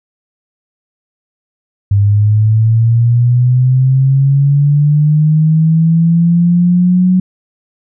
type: linear sweep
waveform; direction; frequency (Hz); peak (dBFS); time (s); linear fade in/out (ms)
sine; up; 99.6 to 185; -6; 1.91-7.2; 5
effects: none